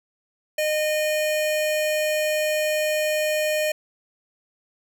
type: tone pair together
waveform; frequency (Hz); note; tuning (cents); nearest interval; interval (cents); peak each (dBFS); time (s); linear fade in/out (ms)
square; 612.5 / 2450; D#5 / D#7; -27 / -27; 2 octaves; 2400; -22 / -30; 0.58-3.72; 5
effects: none